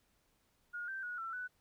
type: tone with pitch steps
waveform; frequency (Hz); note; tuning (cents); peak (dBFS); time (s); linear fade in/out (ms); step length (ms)
sine; 1433 / 1561 / 1456 / 1342 / 1489; F6 / G6 / F#6 / E6 / F#6; +44 / -8 / -28 / +31 / +11; -39; 0.73-1.48; 20; 150
effects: pink hiss -75 dBFS RMS until 1.6 s